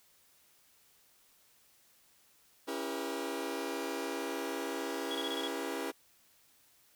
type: chord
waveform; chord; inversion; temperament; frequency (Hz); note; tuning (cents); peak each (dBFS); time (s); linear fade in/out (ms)
sawtooth; C# diminished seventh; none; just; 277.2 / 332.6 / 399.1 / 479; C#4 / E4 / G4 / Bb4; 0 / +16 / +31 / +47; -37; 2.67-5.92; 20
type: tone bursts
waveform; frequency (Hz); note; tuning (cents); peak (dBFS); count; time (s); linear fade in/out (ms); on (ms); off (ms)
sine; 3338; G#7; +8; -36; 6; 5.11-5.474; 0; 39; 26
effects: white hiss -66 dBFS RMS until 6.95 s